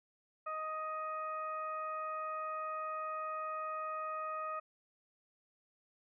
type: harmonic tone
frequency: 625 Hz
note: D#5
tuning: 8 cents sharp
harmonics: 1 / 2 / 3 / 4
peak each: -44 / -38 / -54 / -54 dBFS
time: 0.46-4.6 s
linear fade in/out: 10 ms
effects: none